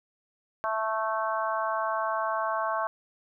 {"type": "harmonic tone", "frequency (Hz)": 220, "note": "A3", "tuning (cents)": 0, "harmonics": [3, 4, 5, 6, 7], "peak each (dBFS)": [-31, -33, -30, -37, -36], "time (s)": [0.64, 2.87], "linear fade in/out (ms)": 0, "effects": []}